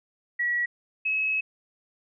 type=tone pair in turn; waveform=sine; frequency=1927 / 2572 Hz; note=B6 / E7; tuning=-43 / -43 cents; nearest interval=perfect fourth; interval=500 cents; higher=second; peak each=-23 dBFS; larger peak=neither; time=0.39-0.66 / 1.05-1.41 s; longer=second; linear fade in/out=10 ms; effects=none